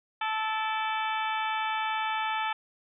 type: harmonic tone with a mistuned harmonic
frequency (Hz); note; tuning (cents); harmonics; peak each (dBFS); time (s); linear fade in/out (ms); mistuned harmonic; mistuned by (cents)
437.6; A4; -9; 2 / 3 / 4 / 5 / 6 / 7 / 8; -30 / -34 / -36 / -38 / -40 / -41 / -42; 0.21-2.53; 5; 5; +88
effects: none